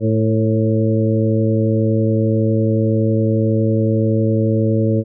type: harmonic tone with a mistuned harmonic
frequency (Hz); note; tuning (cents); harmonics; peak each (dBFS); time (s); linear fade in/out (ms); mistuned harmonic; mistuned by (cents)
110; A2; 0; 1 / 2 / 3 / 4 / 5; -16 / -19 / -21 / -22 / -23; 0-5.04; 50; 4; +32
effects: none